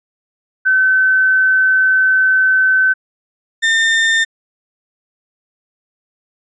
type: tone pair in turn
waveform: sine / 35% pulse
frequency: 1527 / 1808.8 Hz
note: G6 / A6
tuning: -46 / +47 cents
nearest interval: minor third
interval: 293 cents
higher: second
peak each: -9 / -9 dBFS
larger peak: neither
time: 0.65-2.94 / 3.62-4.25 s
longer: first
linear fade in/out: 20 ms
effects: resampled to 16000 Hz